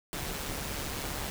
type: noise with amplitude modulation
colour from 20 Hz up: pink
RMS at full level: -34 dBFS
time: 0.13-1.3 s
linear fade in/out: 0 ms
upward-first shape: sine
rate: 142 Hz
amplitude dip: 45%
effects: none